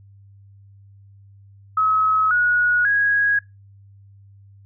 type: tone with pitch steps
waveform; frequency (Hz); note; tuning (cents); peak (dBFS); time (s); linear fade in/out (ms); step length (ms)
sine; 1282 / 1455.7 / 1653; E6 / F#6 / G#6; -49 / -29 / -9; -15; 1.77-3.39; 5; 540
effects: noise-tail reverb RT60 0.2 s tail -21 dB re dry + added 99 Hz sine -45 dBFS peak until 4.65 s